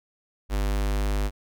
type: tone with notch filter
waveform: square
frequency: 50.2 Hz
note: G1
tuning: 42 cents sharp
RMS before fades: -25 dBFS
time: 0.49-1.31 s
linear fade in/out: 50 ms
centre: 110 Hz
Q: 1
effects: none